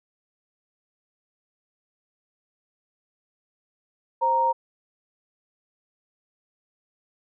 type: tone pair together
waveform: sine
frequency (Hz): 524.5 / 932.3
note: C5 / A#5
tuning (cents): +4 / 0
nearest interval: minor seventh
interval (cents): 996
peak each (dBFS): -27 / -19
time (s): 4.21-4.53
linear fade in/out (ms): 20
effects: none